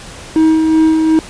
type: tone with tremolo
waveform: triangle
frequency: 317.6 Hz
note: D#4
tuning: 36 cents sharp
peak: -4 dBFS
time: 0.36-1.19 s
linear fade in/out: 0 ms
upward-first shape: sine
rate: 2.7 Hz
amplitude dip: 35%
effects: pink hiss -32 dBFS RMS until 1.29 s + resampled to 22050 Hz